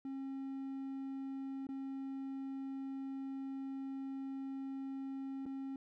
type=tone with dropouts; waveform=triangle; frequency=270 Hz; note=C#4; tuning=45 cents flat; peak=-38 dBFS; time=0.05-5.76 s; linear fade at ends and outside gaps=2 ms; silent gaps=1.669-1.689 / 5.456-5.462 s; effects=none